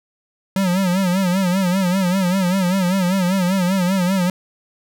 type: tone with vibrato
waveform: square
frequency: 185.4 Hz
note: F#3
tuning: 4 cents sharp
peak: -16 dBFS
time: 0.56-4.3 s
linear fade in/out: 2 ms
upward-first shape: sine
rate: 5.1 Hz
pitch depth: 100 cents each way
effects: none